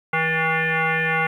sine tone with frequency modulation, 162.4 Hz, E3, 26 cents flat, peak -18 dBFS, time 0.13-1.27 s, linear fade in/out 5 ms, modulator 322 Hz, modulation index 7, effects 9-bit

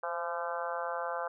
harmonic tone with a mistuned harmonic, 170.5 Hz, F3, 41 cents flat, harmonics 3 / 4 / 5 / 6 / 7 / 8 / 9, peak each -38 / -39 / -40 / -41 / -41 / -42 / -43 dBFS, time 0.03-1.28 s, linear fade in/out 5 ms, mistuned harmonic 3, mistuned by +29 cents, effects none

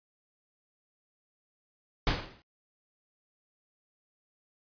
pink noise with exponential decay, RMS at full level -24 dBFS, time 2.07-2.42 s, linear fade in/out 1 ms, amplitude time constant 76 ms, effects noise-tail reverb RT60 0.1 s tail -25 dB re dry + resampled to 11025 Hz

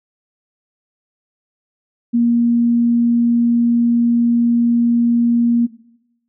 sine tone, 236.1 Hz, A#3, 22 cents sharp, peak -11 dBFS, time 2.13-5.67 s, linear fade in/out 20 ms, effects noise-tail reverb RT60 0.8 s tail -17 dB re dry

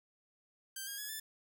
5% pulse tone with pitch steps, 1568 / 1627.1 / 1688.3 / 1751.9 Hz, G6 / G#6 / G#6 / A6, 0 / -36 / +28 / -8 cents, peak -30 dBFS, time 0.76-1.2 s, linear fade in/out 5 ms, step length 110 ms, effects none

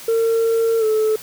sine tone with pitch glide, 455.1 to 434.5 Hz, A#4 to A4, -42 to -22 cents, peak -12 dBFS, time 0.08-1.16 s, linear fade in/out 5 ms, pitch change -80 cents, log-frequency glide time 0.79-0.84 s, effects tanh soft clip ceiling -13 dBFS + white hiss -37 dBFS RMS until 1.22 s

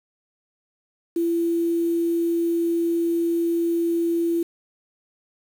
sine tone with quantisation, 337.4 Hz, E4, 40 cents sharp, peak -19 dBFS, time 1.16-4.43 s, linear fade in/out 5 ms, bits 7, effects none

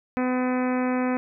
harmonic tone, 252.7 Hz, B3, 40 cents sharp, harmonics 1 / 2 / 3 / 4 / 5 / 6 / 7 / 8 / 9 / 10, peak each -23 / -29 / -33 / -35 / -37 / -39 / -40 / -41 / -42 / -43 dBFS, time 0.17-1.17 s, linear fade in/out 0 ms, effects none

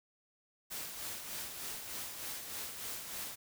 white noise with tremolo, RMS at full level -41 dBFS, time 0.7-3.36 s, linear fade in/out 20 ms, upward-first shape sine, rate 3.3 Hz, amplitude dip 45%, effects none

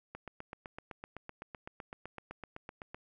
click train, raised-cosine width 0.5 ms, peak -28 dBFS, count 23, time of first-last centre 0.15-2.945 s, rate 7.87 Hz, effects none

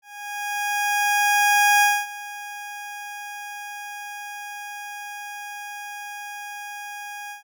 20% pulse tone with ADSR envelope, 822 Hz, G#5, 18 cents flat, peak -9 dBFS, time 0.02-7.43 s, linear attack 1800 ms, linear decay 240 ms, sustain -19 dB, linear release 120 ms, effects none

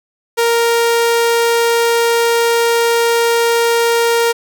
sawtooth tone, 466.2 Hz, A#4, in tune, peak -7 dBFS, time 0.37-4.33 s, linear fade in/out 20 ms, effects none

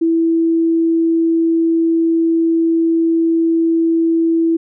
sine tone, 329.6 Hz, E4, in tune, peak -11 dBFS, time 0.01-4.57 s, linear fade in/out 10 ms, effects none

